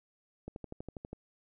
click train, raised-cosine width 2 ms, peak -28 dBFS, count 9, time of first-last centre 0.48-1.13 s, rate 12.3 Hz, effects none

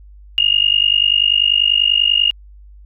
sine tone with amplitude modulation, 2843 Hz, F7, 30 cents sharp, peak -7 dBFS, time 0.38-2.31 s, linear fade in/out 0 ms, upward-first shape sine, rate 50.2 Hz, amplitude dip 95%, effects added 50 Hz sine -38 dBFS peak until 2.85 s

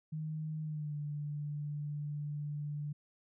sine tone with pitch glide, 155.56 to 147.34 Hz, D#3 to D3, 0 to +6 cents, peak -36 dBFS, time 0.12-2.93 s, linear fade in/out 10 ms, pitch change -94 cents, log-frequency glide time 0.62-0.96 s, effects none

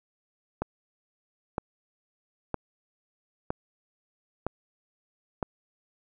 click train, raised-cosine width 1 ms, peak -14 dBFS, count 6, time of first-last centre 0.62-5.428 s, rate 1.04 Hz, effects none

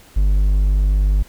triangle tone, 49.68 Hz, G1, 24 cents sharp, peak -10 dBFS, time 0.16-1.23 s, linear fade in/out 10 ms, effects pink hiss -47 dBFS RMS until 1.28 s

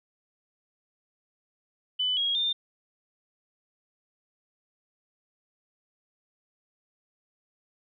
sine tone with pitch steps, 3000 / 3290 / 3609 Hz, F#7 / G#7 / A7, +23 / -17 / +43 cents, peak -24 dBFS, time 1.99-2.53 s, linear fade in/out 10 ms, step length 180 ms, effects none

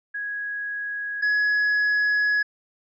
sine / triangle tone pair in turn, 1661.2 / 1682.4 Hz, G#6 / G#6, 0 / +22 cents, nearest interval unison, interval 22 cents, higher second, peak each -27 / -17 dBFS, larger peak second, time 0.14-1.22 / 1.22-2.43 s, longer second, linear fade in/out 10 ms, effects resampled to 16000 Hz

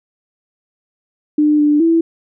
sine tone with pitch steps, 299.9 / 296 / 330.3 Hz, D4 / D4 / E4, +36 / +14 / +4 cents, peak -9 dBFS, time 1.38-2.01 s, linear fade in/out 5 ms, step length 210 ms, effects none

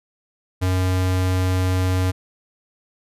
square tone, 92.4 Hz, F#2, 2 cents flat, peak -18 dBFS, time 0.61-2.12 s, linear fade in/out 20 ms, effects resampled to 32000 Hz

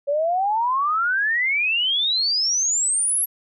sine exponential sweep, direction up, 554.4 to 11550 Hz, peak -18 dBFS, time 0.07-3.26 s, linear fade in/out 20 ms, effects none

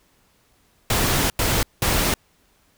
pink noise bursts at uneven times, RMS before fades -20 dBFS, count 3, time 0.9-1.3 / 1.39-1.63 / 1.82-2.14 s, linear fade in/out 2 ms, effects pink hiss -61 dBFS RMS until 2.77 s

